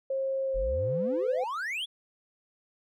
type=tone with pitch glide; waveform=sine; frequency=536 to 510.3 Hz; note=C5 to C5; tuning=+42 to -43 cents; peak=-27 dBFS; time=0.1-1.44 s; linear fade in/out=5 ms; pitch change=-85 cents; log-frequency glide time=0.44-1.05 s
type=exponential sweep; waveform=triangle; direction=up; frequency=36.98 to 3512 Hz; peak=-29 dBFS; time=0.54-1.86 s; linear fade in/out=20 ms
effects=none